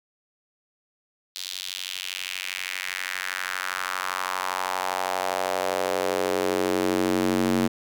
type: tone with high-pass filter sweep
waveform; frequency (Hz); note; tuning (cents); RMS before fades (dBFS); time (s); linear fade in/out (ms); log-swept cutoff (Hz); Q
square; 46.25; F#1; 0; -27; 1.35-7.68; 10; 4000 to 240; 2.4
effects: none